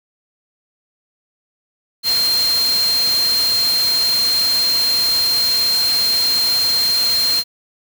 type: tone in noise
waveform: sine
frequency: 4186 Hz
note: C8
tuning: in tune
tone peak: -14 dBFS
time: 2.03-7.44 s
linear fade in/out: 50 ms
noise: white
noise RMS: -24 dBFS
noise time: 2.03-7.44 s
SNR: +7 dB
effects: none